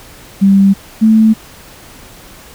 sine tone pair in turn, 196 / 219.9 Hz, G3 / A3, 0 / -1 cents, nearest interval major second, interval 199 cents, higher second, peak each -4 dBFS, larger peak neither, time 0.41-0.74 / 1.01-1.34 s, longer neither, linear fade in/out 20 ms, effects pink hiss -37 dBFS RMS until 2.54 s

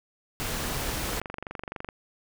pink noise, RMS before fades -31 dBFS, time 0.4-1.2 s, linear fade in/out 0 ms
click train, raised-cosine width 0.5 ms, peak -20 dBFS, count 20, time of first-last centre 1.09-1.888 s, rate 23.8 Hz
effects none

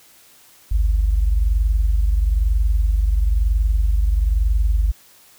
sine tone pair together, 50.77 / 71.8 Hz, G#1 / D2, -39 / -39 cents, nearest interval tritone, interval 600 cents, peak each -14 / -22 dBFS, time 0.71-4.92 s, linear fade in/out 10 ms, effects tanh soft clip ceiling -7 dBFS + white hiss -50 dBFS RMS until 5.38 s

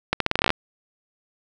accelerating click train, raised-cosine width 0.3 ms, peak -3 dBFS, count 12, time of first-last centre 0.13-0.504 s, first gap 73 ms, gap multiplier 0.83, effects none

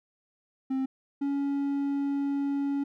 triangle tone pair in turn, 264.8 / 280.5 Hz, C4 / C#4, +21 / +21 cents, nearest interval minor second, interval 100 cents, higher second, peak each -24 dBFS, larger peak neither, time 0.7-0.86 / 1.21-2.84 s, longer second, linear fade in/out 10 ms, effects none

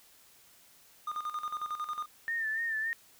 triangle tone with tremolo, 1220 Hz, D#6, 34 cents flat, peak -30 dBFS, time 1.07-2.06 s, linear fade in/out 5 ms, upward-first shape square, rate 11 Hz, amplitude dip 70%
sine tone with vibrato, 1797 Hz, A6, 36 cents sharp, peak -30 dBFS, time 2.28-2.93 s, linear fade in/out 0 ms, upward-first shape sine, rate 3.5 Hz, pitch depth 55 cents each way
effects white hiss -60 dBFS RMS until 3.19 s

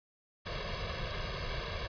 pink noise with comb filter, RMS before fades -37 dBFS, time 0.45-1.88 s, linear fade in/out 20 ms, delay 1.8 ms, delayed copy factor +0.85, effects resampled to 11025 Hz

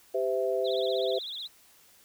sine chord, C major, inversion second, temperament equal with one note detuned, 392 / 511.9 / 659.3 Hz, G4 / C5 / E5, 0 / -38 / 0 cents, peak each -30 / -29 / -31 dBFS, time 0.14-1.19 s, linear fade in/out 10 ms
sine tone with vibrato, 3653 Hz, A#7, 36 cents flat, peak -35 dBFS, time 0.64-1.48 s, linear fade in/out 20 ms, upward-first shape triangle, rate 16 Hz, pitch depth 220 cents each way
effects white hiss -59 dBFS RMS until 2.04 s

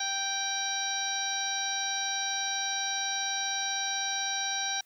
harmonic tone with a mistuned harmonic, 784 Hz, G5, in tune, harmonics 1 / 2 / 3 / 4 / 5 / 6 / 7, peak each -36 / -36 / -41 / -42 / -34 / -44 / -34 dBFS, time 0-4.81 s, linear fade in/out 5 ms, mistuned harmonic 7, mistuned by +68 cents, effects white hiss -65 dBFS RMS until 4.85 s

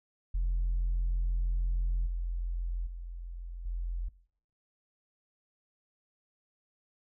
sine tone with level steps, 43.11 Hz, F1, 22 cents flat, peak -25 / -30 / -38 / -31 dBFS, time 0.34-4.09 s, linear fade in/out 10 ms, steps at 2.06 / 2.86 / 3.65 s, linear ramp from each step 10 ms, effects noise-tail reverb RT60 0.6 s tail -20 dB re dry + tanh soft clip ceiling -24 dBFS

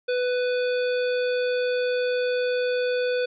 harmonic tone, 496.9 Hz, B4, 11 cents sharp, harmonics 1 / 3 / 5 / 7 / 9, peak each -22 / -32 / -36 / -39 / -41 dBFS, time 0.08-3.26 s, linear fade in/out 10 ms, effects none

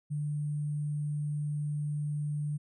sine tone with sample-and-hold, 148.2 Hz, D3, 16 cents sharp, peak -30 dBFS, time 0.1-2.58 s, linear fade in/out 20 ms, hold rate 8820 Hz, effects resampled to 32000 Hz

